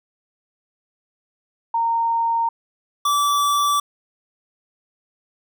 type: tone pair in turn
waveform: sine / square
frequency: 922 / 1157.4 Hz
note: A#5 / D6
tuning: -19 / -26 cents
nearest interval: major third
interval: 393 cents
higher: second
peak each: -17 dBFS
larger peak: neither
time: 1.74-2.49 / 3.05-3.8 s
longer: neither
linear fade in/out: 5 ms
effects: none